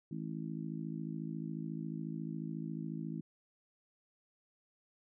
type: harmonic tone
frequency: 54.1 Hz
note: A1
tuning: 29 cents flat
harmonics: 3 / 4 / 5 / 6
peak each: -41 / -43 / -45 / -47 dBFS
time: 0.11-3.21 s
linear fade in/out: 5 ms
effects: none